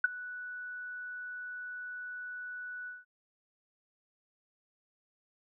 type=tone with ADSR envelope; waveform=sine; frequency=1480 Hz; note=F#6; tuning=in tune; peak=-19 dBFS; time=0.04-3.05 s; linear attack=4 ms; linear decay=19 ms; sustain=-20 dB; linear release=180 ms; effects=none